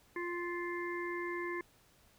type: harmonic tone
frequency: 349.2 Hz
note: F4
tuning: in tune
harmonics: 1 / 3 / 5 / 6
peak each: -38 / -43 / -44 / -44 dBFS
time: 0.16-1.61 s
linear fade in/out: 2 ms
effects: pink hiss -66 dBFS RMS until 2.18 s